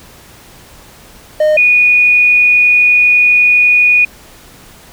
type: tone pair in turn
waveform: triangle / sine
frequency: 613 / 2462 Hz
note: D#5 / D#7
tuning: -26 / -19 cents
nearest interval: 2 octaves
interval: 2407 cents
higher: second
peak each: -5 dBFS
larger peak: neither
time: 1.4-1.57 / 1.57-4.05 s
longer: second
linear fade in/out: 5 ms
effects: pink hiss -39 dBFS RMS until 4.92 s